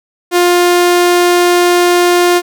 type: tone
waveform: sawtooth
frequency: 352.7 Hz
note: F4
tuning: 17 cents sharp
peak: -3 dBFS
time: 0.31-2.42 s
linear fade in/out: 50 ms
effects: none